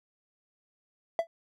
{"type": "tone with exponential decay", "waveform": "triangle", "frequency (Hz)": 667, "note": "E5", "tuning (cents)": 20, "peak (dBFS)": -18, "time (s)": [1.19, 1.27], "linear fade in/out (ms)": 1, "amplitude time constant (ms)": 17, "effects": []}